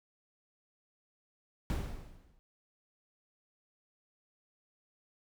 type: noise with exponential decay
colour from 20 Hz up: brown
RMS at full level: -29 dBFS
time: 1.7-2.39 s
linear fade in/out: 0 ms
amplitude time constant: 150 ms
effects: none